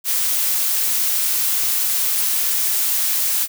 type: noise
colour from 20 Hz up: blue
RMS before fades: -19 dBFS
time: 0.04-3.48 s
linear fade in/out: 50 ms
effects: none